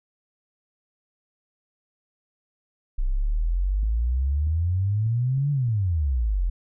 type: exponential two-way sweep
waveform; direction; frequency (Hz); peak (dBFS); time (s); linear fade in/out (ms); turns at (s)
sine; up then down; 30.57 to 146.83 to 40.3; -20; 2.98-6.5; 10; 5.51
type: clicks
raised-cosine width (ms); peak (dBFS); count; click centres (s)
5; -30; 5; 3.832 / 4.472 / 5.064 / 5.38 / 5.686
effects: none

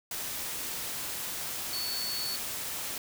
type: tone in noise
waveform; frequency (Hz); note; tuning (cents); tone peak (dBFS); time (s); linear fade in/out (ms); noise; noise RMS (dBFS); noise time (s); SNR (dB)
sine; 4443; C#8; +3; -33; 1.73-2.36; 2; white; -36; 0.11-2.98; 0
effects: none

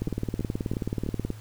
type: two click trains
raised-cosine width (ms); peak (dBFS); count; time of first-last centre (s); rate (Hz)
3; -18 / -15; 4 / 25; 0.08-1.064 / 0.02-1.303; 3.05 / 18.7
effects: added 108 Hz sine -41 dBFS peak until 1.4 s + pink hiss -52 dBFS RMS until 1.4 s

